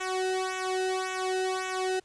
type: tone with flanger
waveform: sawtooth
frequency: 374 Hz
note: F#4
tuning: 19 cents sharp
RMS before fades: -30 dBFS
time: 0-2 s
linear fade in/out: 10 ms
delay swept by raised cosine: 0.21 to 0.93 ms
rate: 1.8 Hz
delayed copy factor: -1
effects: pink hiss -64 dBFS RMS until 2.04 s + resampled to 22050 Hz